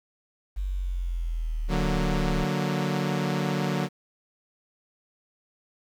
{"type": "exponential sweep", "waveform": "sine", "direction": "down", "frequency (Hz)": [48.6, 32.7], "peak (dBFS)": -26, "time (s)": [0.56, 2.45], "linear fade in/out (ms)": 20}
{"type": "chord", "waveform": "sawtooth", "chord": "D augmented", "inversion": "none", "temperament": "equal", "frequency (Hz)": [146.83, 185, 233.1], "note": ["D3", "F#3", "A#3"], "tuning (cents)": [0, 0, 0], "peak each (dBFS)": [-24, -24, -29], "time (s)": [1.68, 3.89], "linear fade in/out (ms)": 50}
{"effects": ["low-pass 6000 Hz 12 dB/octave", "9-bit"]}